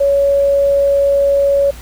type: tone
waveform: sine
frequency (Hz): 560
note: C#5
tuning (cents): +18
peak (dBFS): -9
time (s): 0-1.71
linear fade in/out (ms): 10
effects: added 60 Hz sine -32 dBFS peak until 1.81 s + pink hiss -38 dBFS RMS until 1.81 s